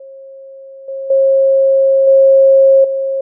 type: tone with level steps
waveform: sine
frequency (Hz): 540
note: C#5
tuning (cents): -45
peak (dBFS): -31 / -20 / -7 / -4 / -14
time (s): 0-3.21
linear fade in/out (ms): 5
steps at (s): 0.88 / 1.1 / 2.07 / 2.84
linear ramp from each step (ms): 5
effects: none